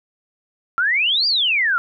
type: exponential two-way sweep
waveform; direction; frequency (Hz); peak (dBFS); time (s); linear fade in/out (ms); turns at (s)
sine; up then down; 1343 to 4891 to 1343; -15; 0.78-1.78; 0; 1.27
effects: none